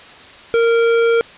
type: tone with hard clipping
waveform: triangle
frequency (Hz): 462.9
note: A#4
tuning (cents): -12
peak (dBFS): -13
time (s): 0.54-1.21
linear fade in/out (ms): 0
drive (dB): 17
effects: white hiss -39 dBFS RMS until 1.37 s + resampled to 8000 Hz